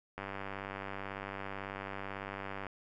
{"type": "click train", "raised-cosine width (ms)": 0.5, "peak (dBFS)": -25, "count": 245, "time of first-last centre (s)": [0.18, 2.667], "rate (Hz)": 98.1, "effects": []}